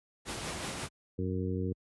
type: noise with tremolo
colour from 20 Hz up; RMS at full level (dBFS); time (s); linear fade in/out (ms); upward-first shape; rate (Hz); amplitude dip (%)
pink; -36; 0.25-0.89; 50; sine; 5.4; 30
type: harmonic tone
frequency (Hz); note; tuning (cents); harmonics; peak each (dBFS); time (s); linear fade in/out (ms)
92.5; F#2; 0; 1 / 2 / 3 / 4 / 5; -33 / -36 / -38 / -39 / -40; 1.18-1.73; 10
effects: high-pass 60 Hz 12 dB/octave + resampled to 24000 Hz